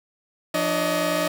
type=tone cluster; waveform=sawtooth; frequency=173.6 / 298.4 / 570 / 627 Hz; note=F3 / D4 / C#5 / D#5; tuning=-10 / +28 / +48 / +13 cents; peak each=-27 / -24 / -24 / -20 dBFS; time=0.54-1.28 s; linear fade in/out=5 ms; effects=none